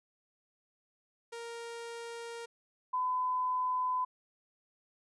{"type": "tone pair in turn", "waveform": ["sawtooth", "sine"], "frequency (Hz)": [466.2, 1009.2], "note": ["A#4", "B5"], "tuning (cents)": [0, 37], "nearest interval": "octave + minor second", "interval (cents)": 1337, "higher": "second", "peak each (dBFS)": [-37, -29], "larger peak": "second", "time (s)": [[1.32, 2.46], [2.93, 4.05]], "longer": "first", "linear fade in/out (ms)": 10, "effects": ["resampled to 24000 Hz"]}